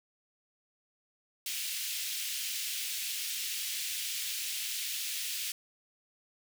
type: high-pass noise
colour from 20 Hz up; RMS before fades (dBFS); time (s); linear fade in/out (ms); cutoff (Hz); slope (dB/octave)
pink; -36; 1.46-5.52; 2; 2500; 24
effects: none